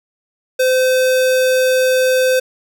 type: tone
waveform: square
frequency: 514 Hz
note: C5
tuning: 31 cents flat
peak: -12 dBFS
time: 0.59-2.4 s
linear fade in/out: 10 ms
effects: none

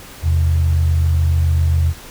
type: tone pair together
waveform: sine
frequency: 82.16 / 129.4 Hz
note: E2 / C3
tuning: -5 / -19 cents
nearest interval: minor sixth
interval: 786 cents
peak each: -12 / -22 dBFS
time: 0.22-1.94 s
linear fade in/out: 50 ms
effects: pink hiss -37 dBFS RMS until 2.1 s

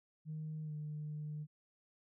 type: tone with pitch glide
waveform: sine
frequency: 155.4 to 150.89 Hz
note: D#3 to D3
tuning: -2 to +47 cents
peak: -39 dBFS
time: 0.25-1.47 s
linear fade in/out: 50 ms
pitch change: -51 cents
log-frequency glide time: 0.63-0.73 s
effects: tanh soft clip ceiling -36 dBFS

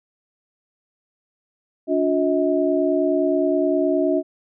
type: tone cluster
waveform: sine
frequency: 288.7 / 358.3 / 637 Hz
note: D4 / F4 / D#5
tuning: -30 / +44 / +41 cents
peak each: -21 dBFS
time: 1.87-4.23 s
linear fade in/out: 50 ms
effects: none

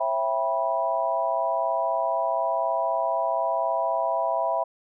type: tone cluster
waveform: sine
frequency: 542 / 663 / 787 / 978 Hz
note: C#5 / E5 / G5 / B5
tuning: -39 / +10 / +7 / -17 cents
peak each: -32 / -25 / -30 / -27 dBFS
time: 0-4.64 s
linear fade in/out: 10 ms
effects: none

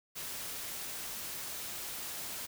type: noise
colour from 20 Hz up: white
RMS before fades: -41 dBFS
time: 0.15-2.47 s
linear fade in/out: 20 ms
effects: none

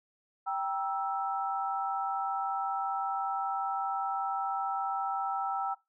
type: chord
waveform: sine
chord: E diminished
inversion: first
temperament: equal with one note detuned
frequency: 784 / 949.2 / 1318.5 Hz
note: G5 / Bb5 / E6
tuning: 0 / +31 / 0 cents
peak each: -32 / -37 / -34 dBFS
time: 0.46-5.75 s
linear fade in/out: 20 ms
effects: noise-tail reverb RT60 0.2 s tail -19 dB re dry

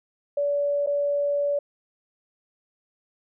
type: tone with dropouts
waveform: sine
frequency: 574 Hz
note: D5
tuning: 40 cents flat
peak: -21 dBFS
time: 0.37-1.59 s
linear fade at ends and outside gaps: 5 ms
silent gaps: 0.863-0.871 s
effects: none

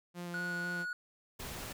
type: tone with vibrato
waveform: sawtooth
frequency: 174.61 Hz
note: F3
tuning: in tune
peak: -36 dBFS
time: 0.14-0.86 s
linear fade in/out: 50 ms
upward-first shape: square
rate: 4 Hz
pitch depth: 9 cents each way
type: tone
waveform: triangle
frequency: 1458 Hz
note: F#6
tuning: 26 cents flat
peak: -34 dBFS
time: 0.34-0.93 s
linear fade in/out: 2 ms
type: noise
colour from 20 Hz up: pink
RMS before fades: -43 dBFS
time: 1.39-1.73 s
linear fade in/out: 10 ms
effects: none

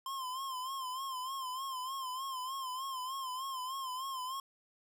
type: tone with vibrato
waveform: square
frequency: 1046.5 Hz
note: C6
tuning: in tune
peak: -38 dBFS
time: 0.06-4.4 s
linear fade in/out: 2 ms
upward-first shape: sine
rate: 3.3 Hz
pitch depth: 72 cents each way
effects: none

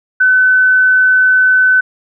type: tone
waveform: sine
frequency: 1512 Hz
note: F#6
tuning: 37 cents sharp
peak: -6 dBFS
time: 0.2-1.81 s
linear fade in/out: 10 ms
effects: none

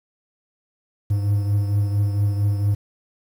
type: beating tone pair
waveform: triangle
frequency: 101.4 / 105.8 Hz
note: G#2 / G#2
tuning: -41 / +33 cents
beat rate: 4.4 Hz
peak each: -16 / -25 dBFS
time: 1.1-2.75 s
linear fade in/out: 10 ms
effects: 8-bit

